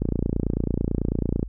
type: click train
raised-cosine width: 3 ms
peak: -10 dBFS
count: 42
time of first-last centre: 0.02-1.429 s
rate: 29.1 Hz
effects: added 50 Hz sine -33 dBFS peak until 1.48 s